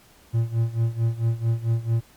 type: tone with tremolo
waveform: triangle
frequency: 115 Hz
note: A#2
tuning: 23 cents flat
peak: -15 dBFS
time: 0.33-2.01 s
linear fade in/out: 20 ms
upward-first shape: sine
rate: 4.5 Hz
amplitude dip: 85%
effects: pink hiss -54 dBFS RMS until 2.16 s + MP3 96 kbps